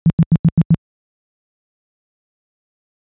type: tone bursts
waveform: sine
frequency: 164.81 Hz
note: E3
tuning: in tune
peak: -6 dBFS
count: 6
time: 0.06-0.744 s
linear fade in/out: 0 ms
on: 39 ms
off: 90 ms
effects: high-pass 60 Hz 12 dB/octave + resampled to 8000 Hz